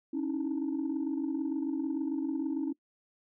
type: tone cluster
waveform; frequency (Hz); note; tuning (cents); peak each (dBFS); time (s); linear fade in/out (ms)
sine; 273.9 / 302.6 / 320.6; C#4 / D#4 / E4; -21 / -48 / -48; -31 / -37 / -32; 0.13-2.73; 10
effects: noise-tail reverb RT60 0.1 s tail -20 dB re dry + tanh soft clip ceiling -25 dBFS